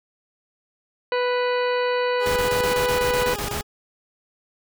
harmonic tone, 493.9 Hz, B4, in tune, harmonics 1 / 2 / 3 / 4 / 5 / 6 / 8 / 9, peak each -21 / -27 / -31 / -33 / -35 / -37 / -39 / -40 dBFS, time 1.12-3.34 s, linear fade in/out 2 ms
20% pulse tone with vibrato, 411.9 Hz, G#4, 14 cents flat, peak -26 dBFS, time 2.19-3.63 s, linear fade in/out 50 ms, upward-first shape square, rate 19 Hz, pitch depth 25 cents each way
pink noise bursts, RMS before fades -28 dBFS, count 11, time 2.26-3.61 s, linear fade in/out 0 ms, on 100 ms, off 25 ms
effects none

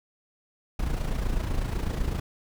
brown noise with amplitude modulation, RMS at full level -25 dBFS, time 0.79-2.2 s, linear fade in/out 5 ms, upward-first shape sine, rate 28 Hz, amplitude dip 60%, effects none

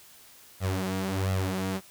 sawtooth tone with flanger, 95 Hz, F#2, 46 cents sharp, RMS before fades -29 dBFS, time 0.6-1.81 s, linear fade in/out 50 ms, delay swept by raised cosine 1.5 to 6.3 ms, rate 1.4 Hz, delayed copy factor +0.8, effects white hiss -53 dBFS RMS until 1.9 s

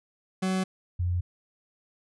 40% pulse / sine tone pair in turn, 187.7 / 88.58 Hz, F#3 / F2, +25 / +25 cents, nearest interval octave + minor second, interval 1300 cents, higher first, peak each -24 dBFS, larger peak neither, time 0.42-0.64 / 0.99-1.21 s, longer neither, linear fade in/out 10 ms, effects resampled to 24000 Hz

